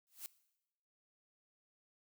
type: noise with exponential growth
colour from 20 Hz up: blue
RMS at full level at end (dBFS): -42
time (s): 0.07-0.26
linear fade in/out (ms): 0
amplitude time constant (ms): 40
effects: noise-tail reverb RT60 0.9 s tail -19 dB re dry